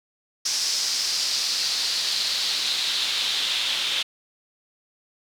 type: noise with band-pass filter sweep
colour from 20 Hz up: pink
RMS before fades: -25 dBFS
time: 0.45-4.03 s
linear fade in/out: 10 ms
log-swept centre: 5400 to 3400 Hz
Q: 3.5
effects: none